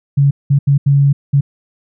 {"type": "tone bursts at uneven times", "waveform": "sine", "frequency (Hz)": 140.4, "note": "C#3", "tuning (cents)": 22, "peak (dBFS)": -7, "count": 5, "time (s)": [[0.17, 0.31], [0.5, 0.59], [0.67, 0.78], [0.86, 1.13], [1.33, 1.41]], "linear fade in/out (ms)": 10, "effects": []}